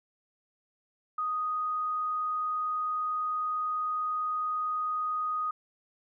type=tone; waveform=sine; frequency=1244.5 Hz; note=D#6; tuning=in tune; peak=-28 dBFS; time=1.18-5.51 s; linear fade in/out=5 ms; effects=none